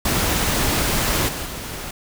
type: noise with level steps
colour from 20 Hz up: pink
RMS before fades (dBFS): -20 / -28 / -31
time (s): 0.05-1.91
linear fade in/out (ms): 5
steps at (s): 1.28 / 1.45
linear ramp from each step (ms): 10
effects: none